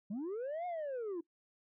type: linear two-way sweep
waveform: sine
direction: up then down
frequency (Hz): 185.9 to 728 to 319.5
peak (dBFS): -34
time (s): 0.1-1.21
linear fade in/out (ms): 10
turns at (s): 0.66
effects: noise-tail reverb RT60 0.1 s tail -20 dB re dry + tanh soft clip ceiling -36 dBFS